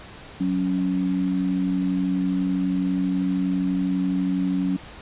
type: tone pair together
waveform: sine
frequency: 185 / 277.2 Hz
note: F#3 / C#4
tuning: 0 / 0 cents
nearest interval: perfect fifth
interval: 700 cents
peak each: -23 dBFS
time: 0.4-4.77 s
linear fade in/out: 10 ms
effects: pink hiss -42 dBFS RMS until 5.01 s + resampled to 8000 Hz